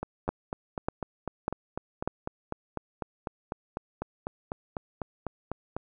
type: two click trains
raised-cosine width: 1 ms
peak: -13 / -18 dBFS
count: 4 / 24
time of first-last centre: 0.29-2.076 / 0.03-5.766 s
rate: 1.68 / 4.01 Hz
effects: none